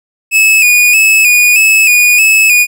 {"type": "tone with vibrato", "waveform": "45% pulse", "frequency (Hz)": 2524, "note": "D#7", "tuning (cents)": 24, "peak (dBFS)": -4, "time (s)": [0.31, 2.67], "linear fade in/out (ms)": 50, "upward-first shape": "square", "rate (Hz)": 1.6, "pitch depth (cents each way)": 49, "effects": []}